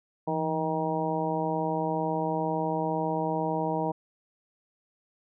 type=harmonic tone with a mistuned harmonic; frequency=157.9 Hz; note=D#3; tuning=26 cents sharp; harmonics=1 / 2 / 3 / 4 / 5 / 6; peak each=-33 / -33 / -33 / -33 / -33 / -33 dBFS; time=0.27-3.92 s; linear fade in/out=10 ms; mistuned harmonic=1; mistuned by=+92 cents; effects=none